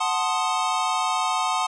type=chord; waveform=square; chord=F# diminished seventh; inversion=none; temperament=equal; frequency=740 / 880 / 1046.5 / 1244.5 Hz; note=F#5 / A5 / C6 / Eb6; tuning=0 / 0 / 0 / 0 cents; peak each=-28 dBFS; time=0-1.67 s; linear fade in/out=10 ms; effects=resampled to 22050 Hz